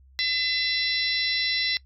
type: harmonic tone with a mistuned harmonic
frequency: 673 Hz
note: E5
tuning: 36 cents sharp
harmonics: 3 / 4 / 5 / 6 / 7 / 8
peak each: -28 / -36 / -33 / -26 / -36 / -31 dBFS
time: 0.19-1.77 s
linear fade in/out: 0 ms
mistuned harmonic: 5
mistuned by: +42 cents
effects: noise-tail reverb RT60 0.1 s tail -21 dB re dry + added 66 Hz sine -51 dBFS peak until 1.85 s